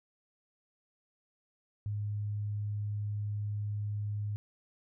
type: tone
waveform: sine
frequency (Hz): 103.9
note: G#2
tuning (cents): +1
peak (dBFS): -32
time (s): 1.86-4.36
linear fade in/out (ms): 0
effects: none